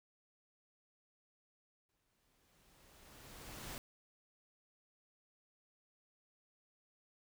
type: noise with exponential growth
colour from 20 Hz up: pink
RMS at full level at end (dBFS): -45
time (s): 1.89-3.78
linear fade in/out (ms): 1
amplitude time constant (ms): 410
effects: none